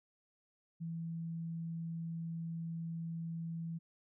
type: tone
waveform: sine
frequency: 165.5 Hz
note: E3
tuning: 7 cents sharp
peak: -38 dBFS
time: 0.8-3.79 s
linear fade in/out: 20 ms
effects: none